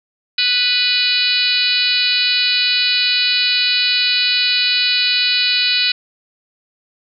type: harmonic tone with a mistuned harmonic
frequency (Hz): 493.9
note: B4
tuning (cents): 0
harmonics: 3 / 4 / 5 / 6 / 7 / 8 / 9 / 10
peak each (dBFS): -26 / -28 / -20 / -21 / -28 / -17 / -20 / -26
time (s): 0.38-5.92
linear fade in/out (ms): 5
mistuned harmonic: 9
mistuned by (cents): -20
effects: none